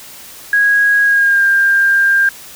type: tone with pitch glide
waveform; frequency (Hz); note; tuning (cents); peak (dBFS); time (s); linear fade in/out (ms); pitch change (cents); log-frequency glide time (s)
sine; 1650 to 1596.6; G#6 to G6; -12 to +31; -8; 0.53-2.29; 2; -57; 1.03-1.45
effects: white hiss -35 dBFS RMS until 2.55 s